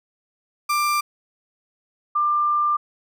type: tone pair in turn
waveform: 35% pulse / sine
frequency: 1185 / 1191.1 Hz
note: D6 / D6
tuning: +15 / +24 cents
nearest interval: unison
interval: 9 cents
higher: second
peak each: -17 dBFS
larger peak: neither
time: 0.69-1.01 / 2.15-2.77 s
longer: second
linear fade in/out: 10 ms
effects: none